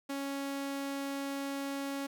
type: tone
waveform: sawtooth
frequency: 277.2 Hz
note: C#4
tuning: in tune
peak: -31 dBFS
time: 0.09-2.07 s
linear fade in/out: 10 ms
effects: 12-bit